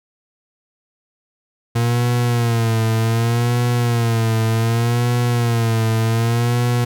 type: tone with vibrato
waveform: 40% pulse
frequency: 116.54 Hz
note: A#2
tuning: in tune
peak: -14 dBFS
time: 1.75-6.85 s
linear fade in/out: 10 ms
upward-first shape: sine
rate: 0.66 Hz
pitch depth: 71 cents each way
effects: none